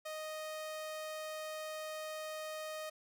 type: tone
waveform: sawtooth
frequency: 622 Hz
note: D#5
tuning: 1 cent flat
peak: -37 dBFS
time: 0.05-2.9 s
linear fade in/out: 10 ms
effects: none